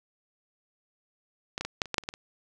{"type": "clicks", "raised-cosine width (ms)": 0.2, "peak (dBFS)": [-15, -15, -16, -8, -25, -12, -6, -29, -14, -26], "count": 10, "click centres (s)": [1.579, 1.61, 1.65, 1.818, 1.857, 1.943, 1.982, 2.037, 2.089, 2.139], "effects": []}